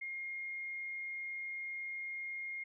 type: tone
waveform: sine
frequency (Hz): 2134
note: C7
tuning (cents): +34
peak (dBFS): -39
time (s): 0.01-2.64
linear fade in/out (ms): 10
effects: none